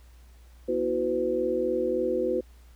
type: tone cluster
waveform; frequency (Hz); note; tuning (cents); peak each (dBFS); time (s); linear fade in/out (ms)
sine; 243.7 / 326 / 369.4 / 505; B3 / E4 / F#4 / B4; -23 / -19 / -3 / +39; -34 / -32 / -28 / -27; 0.68-2.41; 10
effects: added 60 Hz sine -49 dBFS peak until 2.75 s + pink hiss -62 dBFS RMS until 2.75 s